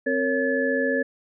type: tone cluster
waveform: sine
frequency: 262.3 / 459.7 / 554 / 1721 Hz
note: C4 / A#4 / C#5 / A6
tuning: +4 / -24 / -1 / -39 cents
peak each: -26 dBFS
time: 0.06-1.03 s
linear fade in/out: 10 ms
effects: none